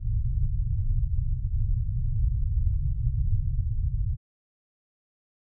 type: low-pass noise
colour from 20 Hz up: pink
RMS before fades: -25 dBFS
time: 0-4.17 s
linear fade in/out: 50 ms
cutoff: 130 Hz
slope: 48 dB/octave
effects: none